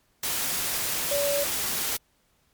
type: tone in noise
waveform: sine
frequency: 571 Hz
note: D5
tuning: 49 cents flat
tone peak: -24 dBFS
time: 1.11-1.44 s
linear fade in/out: 5 ms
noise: white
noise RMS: -28 dBFS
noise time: 0.23-1.97 s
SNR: +1 dB
effects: pink hiss -67 dBFS RMS until 2.53 s + MP3 96 kbps